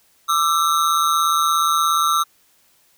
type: ring-modulated tone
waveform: square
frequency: 1256 Hz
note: D#6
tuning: 16 cents sharp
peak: -13 dBFS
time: 0.28-2.24 s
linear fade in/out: 20 ms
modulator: 78.5 Hz
effects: white hiss -58 dBFS RMS until 2.97 s

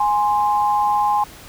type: tone pair together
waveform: sine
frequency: 830.6 / 1046.5 Hz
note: G#5 / C6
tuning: 0 / 0 cents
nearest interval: major third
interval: 400 cents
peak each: -16 / -20 dBFS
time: 0-1.24 s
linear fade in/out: 5 ms
effects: pink hiss -41 dBFS RMS until 1.48 s

